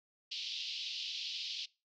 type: band-pass noise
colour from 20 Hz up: pink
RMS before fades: -41 dBFS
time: 0.31-1.66 s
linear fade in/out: 10 ms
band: 2800 to 5100 Hz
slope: 48 dB/octave
effects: noise-tail reverb RT60 0.3 s tail -23 dB re dry